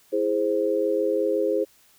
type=chord; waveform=sine; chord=E augmented; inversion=none; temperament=equal; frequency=329.6 / 415.3 / 523.3 Hz; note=E4 / G#4 / B#4; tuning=0 / 0 / 0 cents; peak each=-27 / -24 / -24 dBFS; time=0.12-1.65 s; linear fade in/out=20 ms; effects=white hiss -58 dBFS RMS until 1.98 s